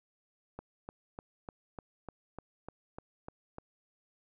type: click train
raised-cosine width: 1 ms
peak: -28 dBFS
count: 11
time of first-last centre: 0.59-3.584 s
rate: 3.34 Hz
effects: none